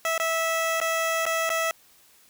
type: tone with dropouts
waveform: 15% pulse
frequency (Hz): 654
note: E5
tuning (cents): -14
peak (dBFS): -17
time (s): 0.05-1.71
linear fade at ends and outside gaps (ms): 1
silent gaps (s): 0.179-0.199 / 0.802-0.814 / 1.255-1.264 / 1.493-1.501
effects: white hiss -57 dBFS RMS until 2.29 s